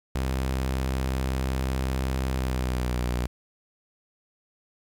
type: tone with pitch glide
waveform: sawtooth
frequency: 65.41 to 61.03 Hz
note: C2 to B1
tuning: 0 to -20 cents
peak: -21 dBFS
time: 0.15-3.27 s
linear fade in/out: 5 ms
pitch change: -120 cents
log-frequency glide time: 2.28-3.05 s
effects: 9-bit